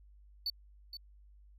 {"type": "tone with echo", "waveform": "triangle", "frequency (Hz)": 4489, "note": "C#8", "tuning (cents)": 21, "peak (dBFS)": -31, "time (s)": [0.46, 0.5], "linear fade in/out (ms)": 2, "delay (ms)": 470, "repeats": 1, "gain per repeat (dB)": -10, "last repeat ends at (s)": 0.97, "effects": ["added 50 Hz sine -56 dBFS peak until 1.58 s"]}